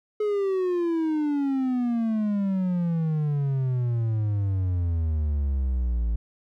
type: exponential sweep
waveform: triangle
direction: down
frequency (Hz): 426.9 to 55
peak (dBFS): -20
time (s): 0.2-6.16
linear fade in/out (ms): 5
effects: none